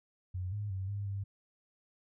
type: tone with pitch steps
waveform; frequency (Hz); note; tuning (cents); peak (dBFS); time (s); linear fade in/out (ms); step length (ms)
sine; 91.6 / 103.7 / 95.2 / 101.1 / 99; F#2 / G#2 / F#2 / G#2 / G2; -17 / -2 / +50 / -46 / +18; -34; 0.34-1.24; 10; 180
effects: none